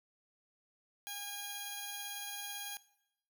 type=tone pair together; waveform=10% pulse; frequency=814 / 3274 Hz; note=G#5 / G#7; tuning=-35 / -25 cents; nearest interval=2 octaves; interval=2410 cents; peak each=-36 / -35 dBFS; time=1.07-2.77 s; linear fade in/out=0 ms; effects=noise-tail reverb RT60 0.8 s tail -19 dB re dry